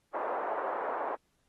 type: band-pass noise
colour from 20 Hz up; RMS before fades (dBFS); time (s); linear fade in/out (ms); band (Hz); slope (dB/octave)
pink; -34; 0.13-1.16; 20; 490 to 1200; 24
effects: pink hiss -75 dBFS RMS until 1.48 s + AAC 32 kbps